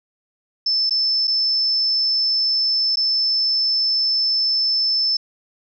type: tone with dropouts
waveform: sine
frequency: 5274 Hz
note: E8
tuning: in tune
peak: -16 dBFS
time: 0.66-5.17 s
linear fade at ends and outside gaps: 5 ms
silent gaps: 0.896-0.907 / 1.273-1.277 / 2.958-2.97 s
effects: none